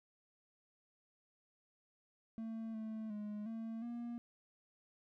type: tone with pitch steps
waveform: triangle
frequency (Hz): 224.3 / 219.5 / 209.2 / 225.3 / 237.1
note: A3 / A3 / G#3 / A3 / A#3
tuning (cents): +34 / -4 / +13 / +41 / +30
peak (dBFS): -39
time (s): 2.38-4.18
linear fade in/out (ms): 0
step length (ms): 360
effects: none